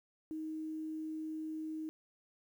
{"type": "tone with quantisation", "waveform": "sine", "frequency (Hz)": 314.1, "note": "D#4", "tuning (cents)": 16, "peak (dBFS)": -38, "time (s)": [0.31, 1.89], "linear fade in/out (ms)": 0, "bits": 11, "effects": []}